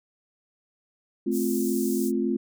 sine chord, F major, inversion first, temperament just, 218.3 / 261.9 / 349.2 Hz, A3 / C4 / F4, -13 / +2 / 0 cents, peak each -27 dBFS, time 1.26-2.37 s, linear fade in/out 10 ms
pink high-pass noise, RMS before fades -37 dBFS, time 1.31-2.12 s, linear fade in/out 50 ms, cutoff 6600 Hz, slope 24 dB/octave
effects none

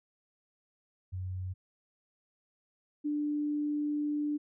sine tone pair in turn, 92.5 / 295.7 Hz, F#2 / D4, 0 / +12 cents, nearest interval octave + minor sixth, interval 2012 cents, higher second, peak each -34 / -29 dBFS, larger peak second, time 1.12-1.54 / 3.04-4.38 s, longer second, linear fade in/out 20 ms, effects none

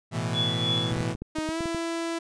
sawtooth chord, A suspended second, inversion none, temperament equal, 110 / 123.47 / 164.81 Hz, A2 / B2 / E3, 0 / 0 / 0 cents, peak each -27 dBFS, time 0.11-1.16 s, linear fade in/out 50 ms
sine tone with tremolo, 3415 Hz, G#7, 48 cents sharp, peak -23 dBFS, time 0.33-0.93 s, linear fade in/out 50 ms, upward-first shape triangle, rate 3.2 Hz, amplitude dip 65%
clicks, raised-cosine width 3 ms, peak -21 dBFS, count 10, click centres 0.922 / 0.969 / 1.009 / 1.151 / 1.22 / 1.386 / 1.49 / 1.607 / 1.657 / 1.747 s
sawtooth tone with pitch glide, 312.6 to 333.1 Hz, D#4 to E4, +8 to +18 cents, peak -24 dBFS, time 1.35-2.19 s, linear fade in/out 10 ms, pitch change +110 cents, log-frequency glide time 1.46-1.6 s
effects resampled to 22050 Hz

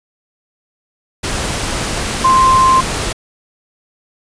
sine tone in noise, 1046.5 Hz, C6, in tune, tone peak -7 dBFS, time 2.24-2.81 s, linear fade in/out 10 ms, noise pink, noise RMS -19 dBFS, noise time 1.23-3.13 s, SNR +9 dB, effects resampled to 22050 Hz

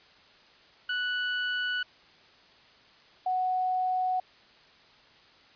30% pulse / sine tone pair in turn, 1480 / 740 Hz, F#6 / F#5, 0 / 0 cents, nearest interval octave, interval 1200 cents, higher first, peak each -25 dBFS, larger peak neither, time 0.89-1.83 / 3.26-4.2 s, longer neither, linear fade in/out 5 ms, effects white hiss -57 dBFS RMS until 5.55 s + resampled to 11025 Hz

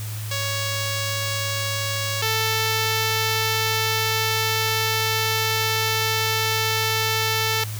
5% pulse tone pair in turn, 557 / 442.1 Hz, C#5 / A4, +8 / +8 cents, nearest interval major third, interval 400 cents, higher first, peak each -13 / -9 dBFS, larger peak second, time 0.31-2.22 / 2.22-7.64 s, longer second, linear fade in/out 5 ms, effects added 107 Hz sine -28 dBFS peak until 7.79 s + white hiss -37 dBFS RMS until 7.79 s

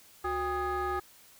sine tone with frequency modulation, 805 Hz, G5, 46 cents sharp, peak -27 dBFS, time 0.24-1 s, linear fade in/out 10 ms, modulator 438 Hz, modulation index 1.5, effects tanh soft clip ceiling -27 dBFS + white hiss -57 dBFS RMS until 1.39 s

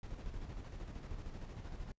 brown noise with tremolo, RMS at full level -44 dBFS, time 0.03-1.92 s, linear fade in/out 2 ms, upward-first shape square, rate 13 Hz, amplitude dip 40%, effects noise-tail reverb RT60 0.1 s tail -24 dB re dry + resampled to 16000 Hz

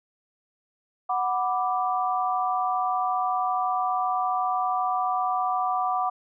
sine chord, B minor, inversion second, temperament equal, 740 / 987.8 / 1174.7 Hz, F#5 / B5 / D6, 0 / 0 / 0 cents, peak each -25 / -31 / -27 dBFS, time 1.09-6.1 s, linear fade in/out 10 ms, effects none

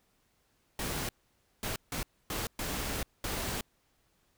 pink noise bursts at uneven times, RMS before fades -35 dBFS, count 6, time 0.79-1.09 / 1.63-1.76 / 1.92-2.03 / 2.3-2.47 / 2.59-3.03 / 3.24-3.61 s, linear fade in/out 2 ms, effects pink hiss -72 dBFS RMS until 4.37 s

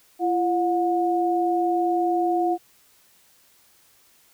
sine tone pair together, 341.2 / 723 Hz, F4 / F#5, -40 / -40 cents, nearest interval octave + minor second, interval 1300 cents, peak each -22 dBFS, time 0.19-2.58 s, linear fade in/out 50 ms, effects white hiss -58 dBFS RMS until 4.33 s

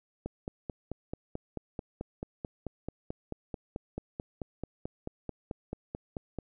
click train, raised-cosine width 2 ms, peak -22 dBFS, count 29, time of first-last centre 0.26-6.387 s, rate 4.57 Hz, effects none

